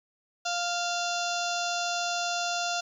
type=harmonic tone with a mistuned harmonic; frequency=698.5 Hz; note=F5; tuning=in tune; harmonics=1 / 2 / 4 / 5 / 6 / 7 / 8 / 9 / 10; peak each=-31 / -34 / -37 / -38 / -39 / -39 / -40 / -41 / -41 dBFS; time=0.45-2.81 s; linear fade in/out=10 ms; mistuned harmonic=4; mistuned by=-27 cents; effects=10-bit